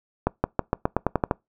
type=accelerating click train; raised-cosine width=1 ms; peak=-6 dBFS; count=10; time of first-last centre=0.27-1.311 s; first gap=170 ms; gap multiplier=0.9; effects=noise-tail reverb RT60 0.2 s tail -25 dB re dry